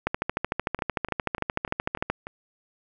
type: two click trains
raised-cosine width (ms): 0.5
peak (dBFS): -9 / -20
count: 28 / 6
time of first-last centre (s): 0.07-2.1 / 0.79-2.269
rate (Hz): 13.3 / 3.38
effects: none